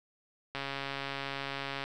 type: click train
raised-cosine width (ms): 0.3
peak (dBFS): -20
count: 179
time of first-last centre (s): 0.55-1.84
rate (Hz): 138
effects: none